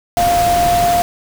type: tone in noise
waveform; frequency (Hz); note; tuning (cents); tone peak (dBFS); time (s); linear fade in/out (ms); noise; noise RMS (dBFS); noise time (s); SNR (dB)
sine; 699; F5; +1; -11; 0.17-1.02; 0; pink; -21; 0.17-1.02; +7
effects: none